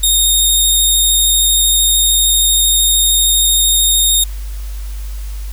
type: tone with vibrato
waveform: 15% pulse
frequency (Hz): 3700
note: A#7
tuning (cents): -14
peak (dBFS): -3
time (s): 0.03-4.24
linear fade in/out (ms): 5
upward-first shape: sine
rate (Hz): 13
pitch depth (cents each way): 11
effects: added 50 Hz sine -21 dBFS peak until 5.52 s + white hiss -39 dBFS RMS until 5.52 s